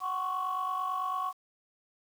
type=tone cluster; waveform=sine; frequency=746 / 1070 / 1119 Hz; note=F#5 / C6 / C#6; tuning=+14 / +38 / +16 cents; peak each=-36 / -36 / -30 dBFS; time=0-1.33 s; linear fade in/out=50 ms; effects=tanh soft clip ceiling -25 dBFS + 9-bit